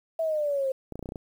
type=exponential sweep; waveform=sine; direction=down; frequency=659.3 to 523.3 Hz; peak=-24 dBFS; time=0.19-0.72 s; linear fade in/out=5 ms
type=clicks; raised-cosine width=2 ms; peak=-23 dBFS; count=8; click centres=0.923 / 0.956 / 0.993 / 1.027 / 1.058 / 1.09 / 1.121 / 1.158 s
effects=9-bit